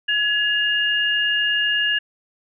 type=tone pair together; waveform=sine; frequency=1684 / 2832 Hz; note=G#6 / F7; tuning=+24 / +23 cents; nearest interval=major sixth; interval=899 cents; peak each=-20 dBFS; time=0.08-1.99 s; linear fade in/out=10 ms; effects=none